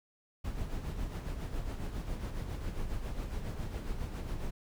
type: noise with tremolo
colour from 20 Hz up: brown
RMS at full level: -35 dBFS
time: 0.44-4.51 s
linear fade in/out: 10 ms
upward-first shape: sine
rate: 7.3 Hz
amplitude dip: 50%
effects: none